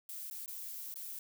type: noise with dropouts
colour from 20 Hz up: violet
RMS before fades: -44 dBFS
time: 0.09-1.19 s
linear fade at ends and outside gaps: 2 ms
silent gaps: 0.3-0.31 / 0.46-0.478 / 0.941-0.957 s
effects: none